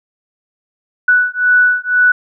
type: beating tone pair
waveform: sine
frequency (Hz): 1480 / 1482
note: F#6 / F#6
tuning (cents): 0 / +2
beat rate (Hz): 2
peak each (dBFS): -12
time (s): 1.08-2.12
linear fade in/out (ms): 5
effects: none